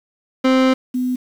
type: tone pair in turn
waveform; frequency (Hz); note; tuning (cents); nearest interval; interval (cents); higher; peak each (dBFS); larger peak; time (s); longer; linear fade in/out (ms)
30% pulse / sine; 260.7 / 251.8; C4 / B3; -6 / +34; minor second; 60; first; -9 / -17; first; 0.44-0.74 / 0.94-1.16; first; 10
effects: low-pass 4000 Hz 12 dB/octave + 7-bit